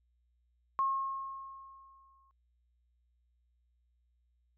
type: tone with exponential decay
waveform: sine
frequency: 1080 Hz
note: C#6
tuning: 45 cents flat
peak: -26 dBFS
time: 0.79-2.31 s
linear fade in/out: 0 ms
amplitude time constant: 330 ms
effects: added 60 Hz sine -70 dBFS peak until 4.57 s